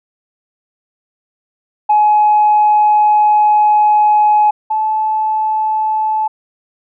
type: tone pair in turn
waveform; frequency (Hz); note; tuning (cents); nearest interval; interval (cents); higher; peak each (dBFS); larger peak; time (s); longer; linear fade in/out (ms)
sine; 844 / 866.7; G#5 / A5; +28 / -26; unison; 46; second; -6 / -12; first; 1.89-4.51 / 4.7-6.28; first; 10
effects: tanh soft clip ceiling -3 dBFS

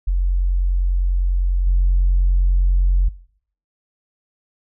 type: tone with level steps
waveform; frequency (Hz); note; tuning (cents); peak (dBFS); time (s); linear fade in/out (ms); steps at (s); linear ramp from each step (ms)
sine; 45.01; F#1; -47; -14 / -11; 0.07-3.09; 10; 1.66; 10
effects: noise-tail reverb RT60 0.6 s tail -20 dB re dry + tanh soft clip ceiling -8 dBFS

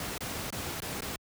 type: noise with dropouts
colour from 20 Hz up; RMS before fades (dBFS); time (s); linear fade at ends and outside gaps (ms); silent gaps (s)
pink; -36; 0-1.16; 2; 0.18-0.206 / 0.504-0.525 / 0.803-0.82 / 1.007-1.02
effects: high-pass 60 Hz 12 dB/octave

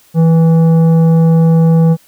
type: tone with tanh clipping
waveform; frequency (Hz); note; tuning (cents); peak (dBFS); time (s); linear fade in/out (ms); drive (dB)
triangle; 163.8; E3; -11; -7; 0.14-1.97; 50; 14
effects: white hiss -48 dBFS RMS until 2.07 s

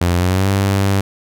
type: tone with pitch glide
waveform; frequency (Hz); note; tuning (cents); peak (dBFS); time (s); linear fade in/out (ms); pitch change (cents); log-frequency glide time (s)
sawtooth; 87.5 to 98.22; F2 to G2; +4 to +4; -9; 0.01-1.01; 5; +200; 0.15-0.49
effects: none

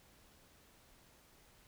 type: silence
effects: pink hiss -65 dBFS RMS until 1.67 s

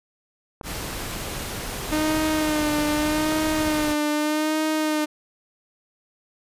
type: clicks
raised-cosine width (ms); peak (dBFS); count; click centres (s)
1; -19; 8; 0.612 / 1.005 / 1.891 / 2.416 / 2.786 / 3.183 / 3.322 / 3.386
type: noise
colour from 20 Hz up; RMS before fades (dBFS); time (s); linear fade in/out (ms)
pink; -31; 0.63-3.96; 50
type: tone with vibrato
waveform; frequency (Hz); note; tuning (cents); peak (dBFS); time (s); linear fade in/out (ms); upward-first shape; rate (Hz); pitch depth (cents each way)
sawtooth; 305.3; D#4; -33; -17; 1.91-5.06; 20; sine; 0.82; 38
effects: resampled to 32000 Hz

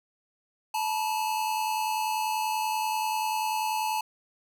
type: tone pair together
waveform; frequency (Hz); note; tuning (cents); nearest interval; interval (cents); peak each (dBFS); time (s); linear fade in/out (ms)
square; 870 / 960.3; A5 / B5; -20 / -49; major second; 171; -28 / -34; 0.74-4.01; 5
effects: none

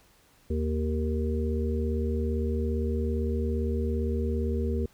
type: harmonic tone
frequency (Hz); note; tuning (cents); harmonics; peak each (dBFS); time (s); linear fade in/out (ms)
77.6; D#2; -4; 1 / 3 / 5 / 6; -27 / -32 / -34 / -35; 0.5-4.86; 5
effects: pink hiss -61 dBFS RMS until 4.93 s

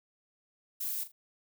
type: noise with echo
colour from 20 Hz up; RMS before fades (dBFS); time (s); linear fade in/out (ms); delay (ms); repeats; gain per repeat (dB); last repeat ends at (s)
violet; -35; 0.8-1.04; 10; 40; 2; -12; 1.12
effects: none

